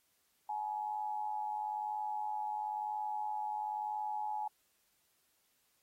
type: tone with amplitude modulation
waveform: sine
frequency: 848 Hz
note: G#5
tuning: 36 cents sharp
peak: -32 dBFS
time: 0.49-4.48 s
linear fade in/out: 5 ms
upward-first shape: sine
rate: 101 Hz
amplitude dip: 65%
effects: white hiss -75 dBFS RMS until 5.82 s + AAC 48 kbps